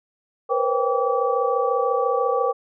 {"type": "tone cluster", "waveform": "sine", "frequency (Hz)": [474.7, 509, 535, 789, 1150], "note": ["A#4", "C5", "C5", "G5", "D6"], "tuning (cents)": [31, -48, 38, 11, -37], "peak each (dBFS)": [-23, -24, -28, -26, -25], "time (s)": [0.49, 2.53], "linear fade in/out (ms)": 20, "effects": []}